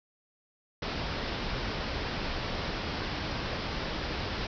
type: low-pass noise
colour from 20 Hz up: pink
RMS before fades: -34 dBFS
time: 0.82-4.47 s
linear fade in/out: 5 ms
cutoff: 5400 Hz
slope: 96 dB/octave
effects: none